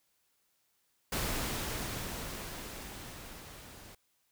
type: noise with level ramp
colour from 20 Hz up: pink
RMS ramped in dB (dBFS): -33 to -52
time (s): 1.12-3.95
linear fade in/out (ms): 5
effects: white hiss -75 dBFS RMS until 4.31 s